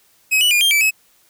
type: tone with pitch steps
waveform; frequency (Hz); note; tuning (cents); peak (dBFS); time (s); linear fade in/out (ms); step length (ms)
45% pulse; 2546 / 2953 / 2421 / 3193 / 2316 / 2572; D#7 / F#7 / D#7 / G7 / D7 / E7; +39 / -4 / -48 / +31 / -25 / -43; -12; 0.31-0.91; 20; 100
effects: white hiss -56 dBFS RMS until 1.29 s